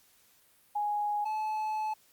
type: tone pair in turn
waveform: sine / triangle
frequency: 830.6 / 862.9 Hz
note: G#5 / A5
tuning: 0 / -34 cents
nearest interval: minor second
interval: 66 cents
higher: second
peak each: -28 dBFS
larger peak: neither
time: 0.75-1.25 / 1.25-1.94 s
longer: second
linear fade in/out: 10 ms
effects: white hiss -64 dBFS RMS until 2.12 s + Opus 48 kbps